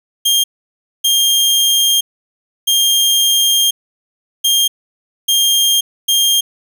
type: tone bursts at uneven times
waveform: sawtooth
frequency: 3210 Hz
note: G7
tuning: 40 cents sharp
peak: -7 dBFS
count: 6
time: 0.25-0.44 / 1.04-2.01 / 2.67-3.71 / 4.44-4.68 / 5.28-5.81 / 6.08-6.41 s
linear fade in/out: 10 ms
effects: none